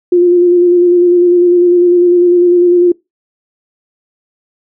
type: tone with vibrato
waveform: sine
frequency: 352.4 Hz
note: F4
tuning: 16 cents sharp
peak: -4 dBFS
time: 0.12-2.92 s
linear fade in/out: 5 ms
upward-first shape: square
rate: 10 Hz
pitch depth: 19 cents each way
effects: noise-tail reverb RT60 0.2 s tail -23 dB re dry